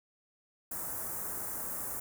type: band-stop noise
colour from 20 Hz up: white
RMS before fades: -38 dBFS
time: 0.71-2 s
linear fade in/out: 5 ms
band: 1500 to 7900 Hz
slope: 24 dB/octave
effects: none